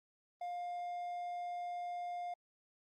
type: tone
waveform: triangle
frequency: 706 Hz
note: F5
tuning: 19 cents sharp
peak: -37 dBFS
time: 0.41-2.34 s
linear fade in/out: 5 ms
effects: Opus 32 kbps